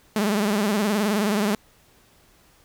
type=tone with vibrato; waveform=sawtooth; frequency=207.7 Hz; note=G#3; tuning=in tune; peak=-16 dBFS; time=0.16-1.55 s; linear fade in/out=2 ms; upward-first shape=sine; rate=19 Hz; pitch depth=100 cents each way; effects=pink hiss -57 dBFS RMS until 2.64 s